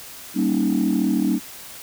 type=chord; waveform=sine; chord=Eb dominant seventh; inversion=first; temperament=equal with one note detuned; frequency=194.53 / 233.1 / 277.2 / 311.1 Hz; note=G3 / Bb3 / Db4 / Eb4; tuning=-13 / 0 / 0 / 0 cents; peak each=-22 dBFS; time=0.34-1.4 s; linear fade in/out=50 ms; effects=tanh soft clip ceiling -11 dBFS + white hiss -39 dBFS RMS until 1.82 s